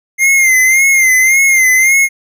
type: tone with vibrato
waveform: square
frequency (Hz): 2100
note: C7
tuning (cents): +6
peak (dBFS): -7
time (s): 0.18-2.09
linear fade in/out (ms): 50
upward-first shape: sine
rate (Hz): 1.8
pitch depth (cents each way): 64
effects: none